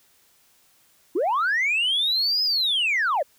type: linear two-way sweep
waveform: sine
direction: up then down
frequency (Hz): 294.7 to 5120 to 504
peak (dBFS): -18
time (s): 1.15-3.23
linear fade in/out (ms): 10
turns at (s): 2.43
effects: tanh soft clip ceiling -17 dBFS + white hiss -60 dBFS RMS until 3.38 s